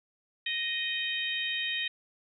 harmonic tone, 622 Hz, D#5, 1 cent flat, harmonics 3 / 4 / 5 / 6, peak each -35 / -35 / -35 / -35 dBFS, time 0.46-1.88 s, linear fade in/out 5 ms, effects none

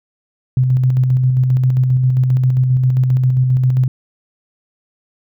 sine tone with tremolo, 128.2 Hz, C3, 35 cents flat, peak -9 dBFS, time 0.57-3.88 s, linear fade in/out 2 ms, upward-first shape square, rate 7.5 Hz, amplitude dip 30%, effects none

